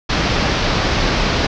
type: low-pass noise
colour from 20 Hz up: pink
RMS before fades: -17 dBFS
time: 0.09-1.47 s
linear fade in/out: 10 ms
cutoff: 5600 Hz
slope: 48 dB/octave
effects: none